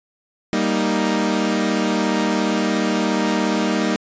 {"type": "chord", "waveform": "sawtooth", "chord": "Eb major", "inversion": "first", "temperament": "equal", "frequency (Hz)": [196, 233.1, 311.1], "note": ["G3", "Bb3", "Eb4"], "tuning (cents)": [0, 0, 0], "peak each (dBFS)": -18, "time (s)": [0.53, 3.96], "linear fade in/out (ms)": 0, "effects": ["resampled to 16000 Hz"]}